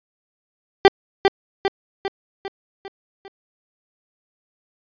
30% pulse tone with echo, 392 Hz, G4, in tune, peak -4 dBFS, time 0.85-0.88 s, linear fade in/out 0 ms, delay 400 ms, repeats 6, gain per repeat -5 dB, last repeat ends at 3.28 s, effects resampled to 11025 Hz

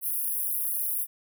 pink high-pass noise, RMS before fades -29 dBFS, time 0.01-1.07 s, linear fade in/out 50 ms, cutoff 10000 Hz, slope 96 dB/octave, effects none

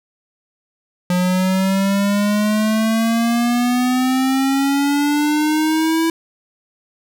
square exponential sweep, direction up, 178.5 to 329.6 Hz, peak -15 dBFS, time 1.1-6.1 s, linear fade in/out 2 ms, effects none

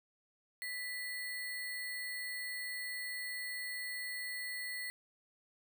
sine tone with sample-and-hold, 1975.5 Hz, B6, in tune, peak -38 dBFS, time 0.62-4.9 s, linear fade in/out 0 ms, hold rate 6300 Hz, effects none

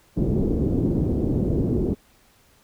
white low-pass noise, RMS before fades -22 dBFS, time 0.16-1.95 s, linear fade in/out 20 ms, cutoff 350 Hz, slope 24 dB/octave, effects pink hiss -58 dBFS RMS until 2.63 s

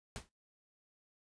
pink noise with exponential decay, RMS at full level -40 dBFS, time 0.16-0.29 s, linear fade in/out 0 ms, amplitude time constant 28 ms, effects noise-tail reverb RT60 0.2 s tail -22 dB re dry + resampled to 22050 Hz

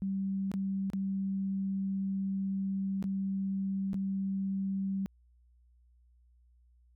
sine tone with dropouts, 194 Hz, G3, 18 cents flat, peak -30 dBFS, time 0.02-5.06 s, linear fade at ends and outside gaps 0 ms, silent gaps 0.516-0.539 / 0.901-0.934 / 3.026-3.041 / 3.932-3.943 s, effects added 60 Hz sine -61 dBFS peak until 6.95 s

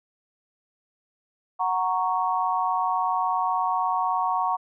sine chord, F# major, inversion none, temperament equal, 740 / 932.3 / 1108.7 Hz, F#5 / A#5 / C#6, 0 / 0 / 0 cents, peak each -26 dBFS, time 1.59-4.57 s, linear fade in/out 20 ms, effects none

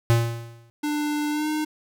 square tone with exponential decay, 116.54 Hz, A#2, in tune, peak -14 dBFS, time 0.1-0.7 s, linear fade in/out 0 ms, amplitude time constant 130 ms
square tone with pitch glide, 297.2 to 306.1 Hz, D4 to D#4, +21 to -28 cents, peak -24 dBFS, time 0.83-1.65 s, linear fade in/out 10 ms, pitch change +51 cents, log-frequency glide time 1.3-1.48 s
effects none

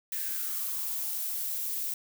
violet noise with high-pass filter sweep, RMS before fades -33 dBFS, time 0.12-1.94 s, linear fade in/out 2 ms, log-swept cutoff 1800 to 370 Hz, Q 5.2, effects none

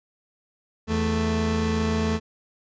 30% pulse tone pair together, 82.69 / 220 Hz, E2 / A3, +6 / 0 cents, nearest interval octave + perfect fourth, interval 1694 cents, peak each -23 / -21 dBFS, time 0.87-2.2 s, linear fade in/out 50 ms, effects resampled to 16000 Hz

